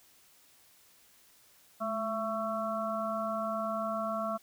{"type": "harmonic tone with a mistuned harmonic", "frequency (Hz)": 222.7, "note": "A3", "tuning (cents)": 21, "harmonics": [1, 3, 5, 6], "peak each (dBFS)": [-38, -34, -37, -38], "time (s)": [1.8, 4.38], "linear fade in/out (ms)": 20, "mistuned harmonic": 1, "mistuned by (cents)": -62, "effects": ["white hiss -62 dBFS RMS until 4.42 s"]}